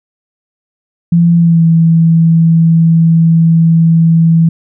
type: tone with pitch glide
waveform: sine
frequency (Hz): 170.1 to 164.5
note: F3 to E3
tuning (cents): -45 to -3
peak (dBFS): -4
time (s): 1.12-4.49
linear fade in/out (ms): 5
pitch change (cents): -58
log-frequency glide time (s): 1.36-1.64
effects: none